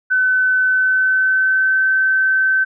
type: tone with pitch glide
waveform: sine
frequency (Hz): 1514 to 1538.7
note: F#6 to G6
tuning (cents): +39 to -33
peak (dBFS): -12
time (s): 0.1-2.65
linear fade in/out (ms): 20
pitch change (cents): +28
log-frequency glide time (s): 0.64-1.85
effects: none